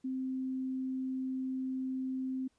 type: tone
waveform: sine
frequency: 260.8 Hz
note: C4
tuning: 5 cents flat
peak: -33 dBFS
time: 0.04-2.48 s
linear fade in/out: 10 ms
effects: pink hiss -75 dBFS RMS until 2.58 s + resampled to 22050 Hz